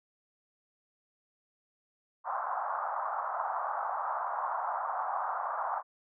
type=band-pass noise; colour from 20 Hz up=pink; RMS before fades=-34 dBFS; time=2.24-5.83 s; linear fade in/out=50 ms; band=700 to 1300 Hz; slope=48 dB/octave; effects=none